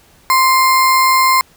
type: tone with sample-and-hold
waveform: sine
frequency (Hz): 1042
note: C6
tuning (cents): -7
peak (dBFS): -8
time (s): 0.3-1.41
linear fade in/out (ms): 0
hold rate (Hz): 3150
effects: pink hiss -49 dBFS RMS until 1.56 s